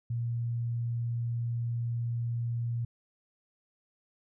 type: tone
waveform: sine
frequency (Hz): 117.9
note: A#2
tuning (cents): +20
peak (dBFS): -29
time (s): 0.1-2.85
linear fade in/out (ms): 5
effects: none